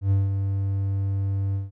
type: tone with ADSR envelope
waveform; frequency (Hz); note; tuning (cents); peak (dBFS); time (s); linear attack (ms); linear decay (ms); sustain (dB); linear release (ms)
triangle; 98; G2; 0; -14; 0.01-1.71; 100; 180; -6; 160
effects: none